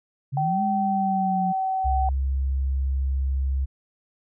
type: exponential two-way sweep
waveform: sine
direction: up then down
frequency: 130.81 to 207.7 to 180.6 Hz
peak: -24 dBFS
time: 0.32-1.53 s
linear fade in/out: 20 ms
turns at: 0.62 s
type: tone with pitch glide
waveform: sine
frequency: 770 to 760.7 Hz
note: G5 to F#5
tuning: -31 to +48 cents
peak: -22 dBFS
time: 0.37-2.09 s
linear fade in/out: 2 ms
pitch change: -21 cents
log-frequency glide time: 0.93-1.71 s
type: tone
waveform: sine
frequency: 67.1 Hz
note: C2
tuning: 44 cents sharp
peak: -21 dBFS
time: 1.84-3.66 s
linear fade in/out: 20 ms
effects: none